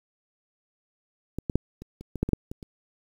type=clicks; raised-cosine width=3 ms; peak=-17 / -14 / -8 / -27 / -28 / -19 / -10 / -16 / -7 / -22 / -28 dBFS; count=11; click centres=1.386 / 1.498 / 1.556 / 1.82 / 2.01 / 2.157 / 2.23 / 2.29 / 2.333 / 2.515 / 2.628 s; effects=8-bit